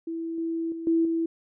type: tone with level steps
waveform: sine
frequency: 329.6 Hz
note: E4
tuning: in tune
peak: -29 / -26 / -32 / -19 / -23 dBFS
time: 0.07-1.26 s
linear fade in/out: 5 ms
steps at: 0.38 / 0.72 / 0.87 / 1.05 s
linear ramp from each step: 2 ms
effects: none